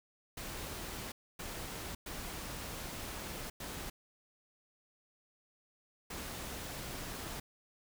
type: noise bursts at uneven times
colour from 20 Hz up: pink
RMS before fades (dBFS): -43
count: 5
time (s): 0.37-1.12 / 1.39-1.95 / 2.06-3.5 / 3.6-3.9 / 6.1-7.4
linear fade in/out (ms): 5
effects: none